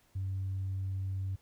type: tone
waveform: sine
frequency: 95.7 Hz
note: G2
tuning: 41 cents flat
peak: -31 dBFS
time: 0.15-1.36 s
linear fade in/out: 10 ms
effects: tanh soft clip ceiling -29 dBFS + pink hiss -68 dBFS RMS until 1.41 s